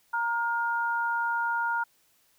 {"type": "tone pair together", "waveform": "sine", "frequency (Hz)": [932.3, 1418.9], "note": ["A#5", "F6"], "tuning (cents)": [0, 27], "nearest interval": "perfect fifth", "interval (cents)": 727, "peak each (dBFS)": -28, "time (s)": [0.13, 1.84], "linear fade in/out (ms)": 10, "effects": ["white hiss -66 dBFS RMS until 2.38 s"]}